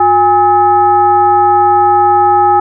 sine tone with frequency modulation, 821 Hz, G#5, 20 cents flat, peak -5 dBFS, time 0-2.6 s, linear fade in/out 5 ms, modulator 459 Hz, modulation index 0.71, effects none

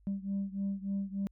sine beating tone pair, 196 / 199.4 Hz, G3 / G3, 0 / +30 cents, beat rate 3.4 Hz, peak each -33 / -35 dBFS, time 0.07-1.27 s, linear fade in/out 0 ms, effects tanh soft clip ceiling -28 dBFS + added 50 Hz sine -60 dBFS peak until 1.31 s

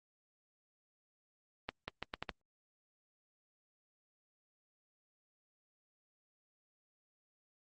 accelerating click train, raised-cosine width 0.3 ms, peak -21 dBFS, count 6, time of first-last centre 1.69-2.292 s, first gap 190 ms, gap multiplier 0.77, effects Opus 32 kbps

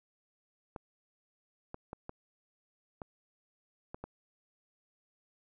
clicks, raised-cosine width 1 ms, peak -27 dBFS, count 7, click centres 0.762 / 1.744 / 1.931 / 2.094 / 3.018 / 3.945 / 4.04 s, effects none

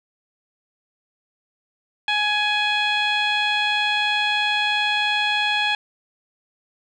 15% pulse tone with low-pass filter, 837 Hz, G#5, 13 cents sharp, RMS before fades -21 dBFS, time 2.08-5.75 s, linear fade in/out 2 ms, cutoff 3500 Hz, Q 2.1, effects none

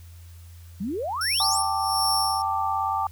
sine exponential sweep, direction up, 175.1 to 11120 Hz, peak -26 dBFS, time 0.8-1.63 s, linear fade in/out 10 ms
sawtooth tone with tremolo, 5450 Hz, F8, 43 cents flat, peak -20 dBFS, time 1.21-2.42 s, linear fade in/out 2 ms, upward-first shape sine, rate 1.4 Hz, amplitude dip 80%
sine chord, G suspended second, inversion none, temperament just, 784 / 882 / 1176 Hz, G5 / A5 / D6, 0 / +4 / +2 cents, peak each -27 dBFS, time 1.4-3.07 s, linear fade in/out 2 ms
effects added 85 Hz sine -42 dBFS peak until 3.11 s + white hiss -56 dBFS RMS until 3.11 s

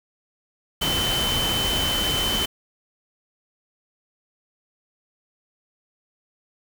sine tone in noise, 3057 Hz, G7, 44 cents flat, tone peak -23 dBFS, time 0.81-2.46 s, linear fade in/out 10 ms, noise pink, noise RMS -26 dBFS, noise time 0.81-2.46 s, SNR 0 dB, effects none

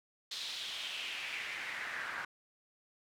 pink noise with band-pass filter sweep, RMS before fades -41 dBFS, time 0.31-2.25 s, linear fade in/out 5 ms, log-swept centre 4100 to 1500 Hz, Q 3.3, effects none

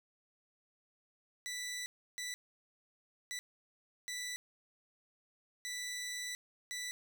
15% pulse tone bursts at uneven times, 1975.5 Hz, B6, in tune, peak -33 dBFS, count 6, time 1.46-1.86 / 2.18-2.34 / 3.31-3.39 / 4.08-4.36 / 5.65-6.35 / 6.71-6.91 s, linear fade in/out 0 ms, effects none

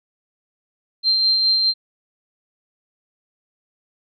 sine tone with tremolo, 4154 Hz, C8, 13 cents flat, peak -13 dBFS, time 1.03-1.74 s, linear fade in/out 50 ms, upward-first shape sine, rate 4.8 Hz, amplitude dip 30%, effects none

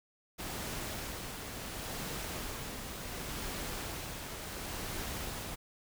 pink noise with tremolo, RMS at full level -39 dBFS, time 0.38-5.56 s, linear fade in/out 20 ms, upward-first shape sine, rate 0.7 Hz, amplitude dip 35%, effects none

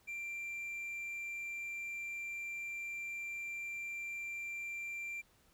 triangle tone, 2363 Hz, D7, 10 cents sharp, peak -38 dBFS, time 0.07-5.22 s, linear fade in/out 20 ms, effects pink hiss -69 dBFS RMS until 5.53 s

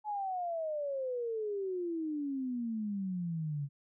sine exponential sweep, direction down, 859 to 138.59 Hz, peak -33 dBFS, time 0.04-3.69 s, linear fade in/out 50 ms, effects none

